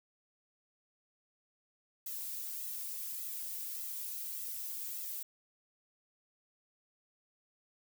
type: noise with flanger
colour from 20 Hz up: violet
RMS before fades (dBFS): -41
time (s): 2.06-5.23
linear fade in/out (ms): 5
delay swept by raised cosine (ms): 1.5 to 2.8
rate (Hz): 1.7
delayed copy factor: +1
effects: none